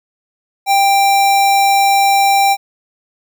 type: tone with sample-and-hold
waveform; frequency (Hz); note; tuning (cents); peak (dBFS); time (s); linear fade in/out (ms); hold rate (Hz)
sine; 791; G5; +15; -8; 0.66-2.57; 50; 3150
effects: none